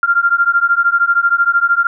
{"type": "beating tone pair", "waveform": "sine", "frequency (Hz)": [1385, 1398], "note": ["F6", "F6"], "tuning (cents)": [-15, 1], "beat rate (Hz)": 13, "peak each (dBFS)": -13, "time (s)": [0.03, 1.87], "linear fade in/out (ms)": 2, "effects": []}